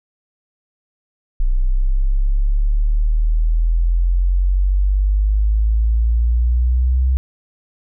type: exponential sweep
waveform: sine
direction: up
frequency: 30.77 to 65.1 Hz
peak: -12 dBFS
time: 1.4-7.17 s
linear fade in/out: 0 ms
effects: none